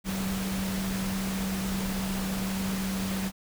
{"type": "tone in noise", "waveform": "sine", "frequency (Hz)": 191.5, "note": "G3", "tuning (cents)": -40, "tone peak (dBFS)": -29, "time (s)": [0.04, 3.32], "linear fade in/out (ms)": 50, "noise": "pink", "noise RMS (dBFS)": -35, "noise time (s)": [0.04, 3.32], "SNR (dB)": 3, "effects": []}